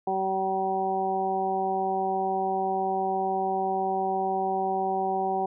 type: harmonic tone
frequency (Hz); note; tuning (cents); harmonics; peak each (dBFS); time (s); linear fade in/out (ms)
191; G3; -45; 1 / 2 / 3 / 4 / 5; -36 / -30 / -37 / -26 / -36; 0.07-5.46; 5
effects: none

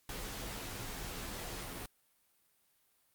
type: noise with comb filter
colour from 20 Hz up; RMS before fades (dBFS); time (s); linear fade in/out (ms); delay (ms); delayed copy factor
pink; -43; 0.09-1.86; 2; 13; -0.55
effects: white hiss -73 dBFS RMS until 3.14 s + Opus 48 kbps

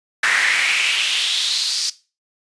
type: noise with high-pass filter sweep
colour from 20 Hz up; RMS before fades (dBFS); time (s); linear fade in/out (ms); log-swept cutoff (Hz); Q
brown; -19; 0.23-1.9; 5; 1700 to 5000; 4.1
effects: noise-tail reverb RT60 0.3 s tail -17 dB re dry + resampled to 22050 Hz

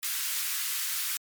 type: high-pass noise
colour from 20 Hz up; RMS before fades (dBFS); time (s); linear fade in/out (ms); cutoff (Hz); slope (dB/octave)
white; -31; 0.03-1.17; 0; 1300; 24
effects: MP3 96 kbps

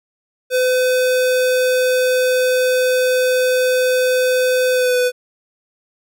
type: tone with pitch glide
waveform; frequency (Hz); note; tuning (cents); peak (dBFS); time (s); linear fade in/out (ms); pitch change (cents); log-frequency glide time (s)
square; 507 to 497.7; B4 to B4; +45 to +13; -14; 0.5-5.12; 50; -32; 4.72-4.97
effects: none

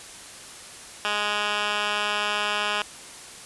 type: tone with band-pass filter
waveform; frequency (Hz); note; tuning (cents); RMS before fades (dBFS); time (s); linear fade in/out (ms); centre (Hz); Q
10% pulse; 207.7; G#3; 0; -26; 1.05-2.82; 0; 2300; 1.7
effects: white hiss -42 dBFS RMS until 3.45 s + resampled to 24000 Hz

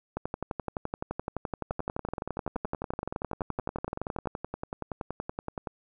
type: two click trains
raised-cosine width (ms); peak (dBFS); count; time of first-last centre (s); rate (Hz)
1; -19 / -17; 43 / 49; 1.71-5.672 / 0.17-4.273; 10.6 / 11.7
effects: none

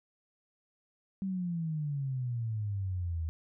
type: exponential sweep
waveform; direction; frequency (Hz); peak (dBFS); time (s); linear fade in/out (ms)
sine; down; 196 to 78.8; -31; 1.22-3.29; 0
effects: none

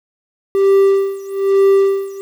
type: tone with tremolo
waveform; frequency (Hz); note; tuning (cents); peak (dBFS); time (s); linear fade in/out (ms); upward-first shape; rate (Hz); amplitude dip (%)
triangle; 392; G4; 0; -5; 0.55-2.21; 0; sine; 1.1; 90
effects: 7-bit

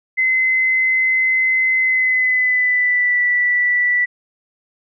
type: tone with pitch glide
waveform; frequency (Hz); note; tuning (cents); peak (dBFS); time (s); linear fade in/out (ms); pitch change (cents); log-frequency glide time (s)
sine; 2050 to 1964.2; C7 to B6; -36 to -10; -13; 0.17-4.06; 20; -74; 1.79-3.21
effects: none

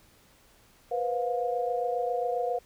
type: tone cluster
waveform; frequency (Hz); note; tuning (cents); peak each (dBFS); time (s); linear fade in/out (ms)
sine; 486.6 / 514 / 709; B4 / C5 / F5; -26 / -31 / +26; -30 / -33 / -30; 0.91-2.59; 10
effects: pink hiss -60 dBFS RMS until 2.65 s

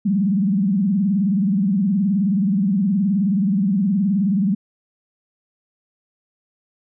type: tone with vibrato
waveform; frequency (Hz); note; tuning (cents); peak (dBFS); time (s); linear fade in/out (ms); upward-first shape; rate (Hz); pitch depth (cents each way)
sine; 195.6; G3; -4; -15; 0.05-4.55; 10; sine; 19; 170
effects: none

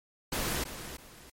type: noise with echo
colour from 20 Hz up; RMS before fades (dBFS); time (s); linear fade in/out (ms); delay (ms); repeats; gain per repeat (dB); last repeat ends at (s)
pink; -32; 0.32-0.64; 5; 330; 2; -10; 1.3
effects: MP3 64 kbps

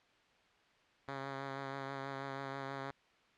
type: tone with vibrato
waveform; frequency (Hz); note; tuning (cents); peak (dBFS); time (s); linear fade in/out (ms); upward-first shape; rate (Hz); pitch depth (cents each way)
5% pulse; 136.6; C#3; -25; -29; 1.08-2.91; 2; triangle; 6.2; 27
effects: white hiss -68 dBFS RMS until 3.37 s + low-pass 3000 Hz 12 dB/octave

